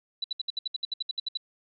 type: tone bursts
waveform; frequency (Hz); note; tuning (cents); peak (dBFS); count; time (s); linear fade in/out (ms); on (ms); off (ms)
sine; 3956; B7; +2; -27; 14; 0.22-1.373; 5; 22; 65
effects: none